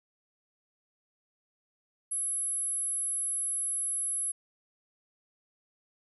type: tone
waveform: sine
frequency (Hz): 10840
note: E9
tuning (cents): +47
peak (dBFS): -29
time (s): 2.11-4.32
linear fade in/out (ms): 10
effects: none